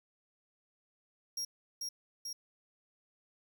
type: tone with echo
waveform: 40% pulse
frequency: 5600 Hz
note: F8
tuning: 4 cents sharp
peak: -34 dBFS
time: 1.37-1.45 s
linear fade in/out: 5 ms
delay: 440 ms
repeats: 2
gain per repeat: -2 dB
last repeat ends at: 2.33 s
effects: none